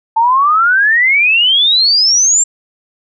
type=exponential sweep; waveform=sine; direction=up; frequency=880 to 7500 Hz; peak=-7 dBFS; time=0.16-2.44 s; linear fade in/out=10 ms; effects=none